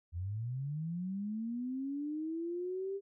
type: linear sweep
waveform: sine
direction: up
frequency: 81.1 to 400 Hz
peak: -35 dBFS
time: 0.12-3.01 s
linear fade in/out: 50 ms
effects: none